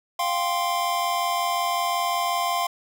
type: chord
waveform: square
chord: F suspended second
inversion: none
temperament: equal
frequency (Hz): 698.5 / 784 / 1046.5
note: F5 / G5 / C6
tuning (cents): 0 / 0 / 0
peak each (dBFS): -27 / -31 / -26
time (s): 0.19-2.67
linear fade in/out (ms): 5
effects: none